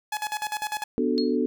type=tone with tremolo; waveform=sawtooth; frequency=847 Hz; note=G#5; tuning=34 cents sharp; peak=-22 dBFS; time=0.12-0.84 s; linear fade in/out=5 ms; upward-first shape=square; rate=10 Hz; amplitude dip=80%
type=chord; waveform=sine; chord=B minor seventh; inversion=none; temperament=equal; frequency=246.9 / 293.7 / 370 / 440 Hz; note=B3 / D4 / F#4 / A4; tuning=0 / 0 / 0 / 0 cents; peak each=-25 / -27 / -29 / -27 dBFS; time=0.98-1.46 s; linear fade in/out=0 ms
type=tone with exponential decay; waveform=sine; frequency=4292 Hz; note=C8; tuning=43 cents sharp; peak=-25 dBFS; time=1.18-1.36 s; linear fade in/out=0 ms; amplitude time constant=39 ms
effects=none